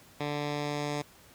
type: tone with low-pass filter sweep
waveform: 10% pulse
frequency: 146.7 Hz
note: D3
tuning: 2 cents flat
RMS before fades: -33 dBFS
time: 0.2-1.02 s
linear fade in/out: 5 ms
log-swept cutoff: 3800 to 7000 Hz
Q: 1.2
effects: pink hiss -56 dBFS RMS until 1.34 s + high-pass 60 Hz 12 dB/octave